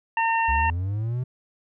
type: harmonic tone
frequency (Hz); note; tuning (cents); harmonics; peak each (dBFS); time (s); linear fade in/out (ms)
910; A#5; -42; 1 / 2 / 3; -21 / -27 / -28; 0.17-0.7; 2
type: linear sweep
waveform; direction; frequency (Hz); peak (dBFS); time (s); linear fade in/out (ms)
triangle; up; 63 to 129.2; -22; 0.48-1.24; 10
effects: none